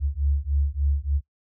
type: beating tone pair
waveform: sine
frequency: 69.3 / 72.7 Hz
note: C#2 / D2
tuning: 0 / -17 cents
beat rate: 3.4 Hz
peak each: -24 dBFS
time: 0-1.21 s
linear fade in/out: 50 ms
effects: noise-tail reverb RT60 0.1 s tail -20 dB re dry